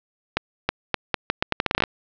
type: accelerating click train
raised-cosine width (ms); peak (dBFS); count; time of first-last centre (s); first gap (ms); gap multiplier
0.3; -3; 15; 0.37-1.838; 320; 0.79
effects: low-pass 5000 Hz 12 dB/octave